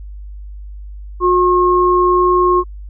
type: tone pair together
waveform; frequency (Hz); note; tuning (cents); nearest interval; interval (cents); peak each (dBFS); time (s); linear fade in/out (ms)
sine; 360.1 / 1079; F#4 / C#6; -47 / -47; octave + perfect fifth; 1900; -12; 1.2-2.64; 50
effects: added 50 Hz sine -28 dBFS peak until 2.89 s